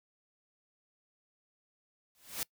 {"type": "noise with exponential growth", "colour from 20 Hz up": "white", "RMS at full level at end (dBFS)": -32, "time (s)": [2.15, 2.43], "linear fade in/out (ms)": 1, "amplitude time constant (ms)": 60, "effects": ["noise-tail reverb RT60 0.1 s tail -24 dB re dry"]}